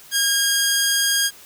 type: tone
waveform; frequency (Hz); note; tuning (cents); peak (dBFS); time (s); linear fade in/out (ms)
10% pulse; 1625; G#6; -38; -8; 0.11-1.31; 50
effects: white hiss -45 dBFS RMS until 1.45 s